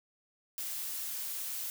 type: noise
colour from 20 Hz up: blue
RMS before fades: -38 dBFS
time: 0.58-1.7 s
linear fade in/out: 0 ms
effects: none